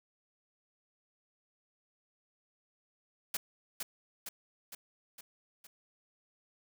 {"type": "noise with echo", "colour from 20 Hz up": "white", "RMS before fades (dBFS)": -34, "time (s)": [3.34, 3.37], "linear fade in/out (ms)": 5, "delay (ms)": 460, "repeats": 5, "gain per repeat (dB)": -4, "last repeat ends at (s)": 5.67, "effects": []}